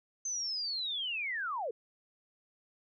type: linear sweep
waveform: sine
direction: down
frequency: 6272 to 415.3 Hz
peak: -33 dBFS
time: 0.25-1.71 s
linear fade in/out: 5 ms
effects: none